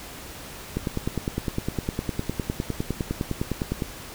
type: click train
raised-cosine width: 3 ms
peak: -12 dBFS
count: 31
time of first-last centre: 0.77-3.822 s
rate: 9.83 Hz
effects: pink hiss -40 dBFS RMS until 4.14 s